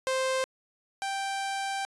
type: tone pair in turn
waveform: sawtooth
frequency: 523.3 / 784.1 Hz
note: C5 / G5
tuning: 0 / 0 cents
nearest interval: perfect fifth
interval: 700 cents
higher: second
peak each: -22 / -26 dBFS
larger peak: first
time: 0.07-0.44 / 1.02-1.85 s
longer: second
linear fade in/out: 0 ms
effects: resampled to 24000 Hz